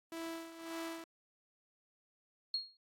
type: tone with tremolo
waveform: sawtooth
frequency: 329.6 Hz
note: E4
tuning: in tune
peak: -36 dBFS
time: 0.12-1.04 s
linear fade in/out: 2 ms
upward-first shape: sine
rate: 1.8 Hz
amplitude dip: 70%
type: tone with exponential decay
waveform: sine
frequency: 4282 Hz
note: C8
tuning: 39 cents sharp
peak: -30 dBFS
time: 2.54-2.77 s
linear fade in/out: 2 ms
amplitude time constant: 48 ms
effects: AAC 48 kbps